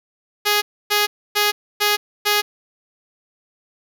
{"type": "tone bursts", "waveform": "5% pulse", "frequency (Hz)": 415.3, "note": "G#4", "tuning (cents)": 0, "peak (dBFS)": -4, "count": 5, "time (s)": [0.45, 2.42], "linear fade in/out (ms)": 20, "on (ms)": 170, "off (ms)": 280, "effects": []}